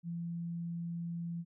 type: tone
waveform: sine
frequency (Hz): 169.8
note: F3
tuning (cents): -48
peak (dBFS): -36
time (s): 0.03-1.45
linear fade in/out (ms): 50
effects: none